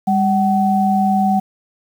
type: tone pair together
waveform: sine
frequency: 200 / 755.6 Hz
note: G3 / F#5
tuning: +35 / +36 cents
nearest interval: octave + major seventh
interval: 2301 cents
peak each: -15 dBFS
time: 0.07-1.4 s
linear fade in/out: 10 ms
effects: 7-bit